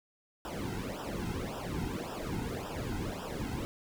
brown noise with flanger, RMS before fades -37 dBFS, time 0.45-3.65 s, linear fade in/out 0 ms, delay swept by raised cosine 0.46 to 1.76 ms, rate 1.8 Hz, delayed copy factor -0.95, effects none

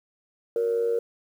sine tone with amplitude modulation, 466.2 Hz, A#4, in tune, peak -18 dBFS, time 0.56-0.99 s, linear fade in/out 2 ms, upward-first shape sine, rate 102 Hz, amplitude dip 65%, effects tanh soft clip ceiling -15 dBFS + 9-bit

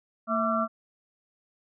sine tone cluster, 226.5 / 656 / 1166 / 1356 Hz, A#3 / E5 / D6 / E6, -50 / -9 / -13 / +49 cents, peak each -29 dBFS, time 0.27-0.68 s, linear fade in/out 50 ms, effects none

